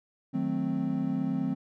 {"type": "chord", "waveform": "triangle", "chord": "D# diminished seventh", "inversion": "none", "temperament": "equal", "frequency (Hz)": [155.56, 185, 220, 261.6], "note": ["D#3", "F#3", "A3", "C4"], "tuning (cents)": [0, 0, 0, 0], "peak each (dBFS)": [-33, -31, -32, -28], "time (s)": [0.33, 1.55], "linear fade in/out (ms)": 20, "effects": []}